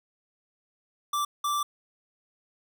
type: tone bursts at uneven times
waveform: square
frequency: 1171 Hz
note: D6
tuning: 5 cents flat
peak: -26 dBFS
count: 2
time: 1.13-1.25 / 1.44-1.63 s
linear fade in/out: 5 ms
effects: none